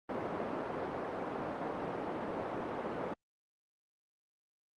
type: band-pass noise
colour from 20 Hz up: pink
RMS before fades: -38 dBFS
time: 0.09-3.14 s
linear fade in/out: 5 ms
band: 270 to 1000 Hz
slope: 12 dB/octave
effects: Opus 32 kbps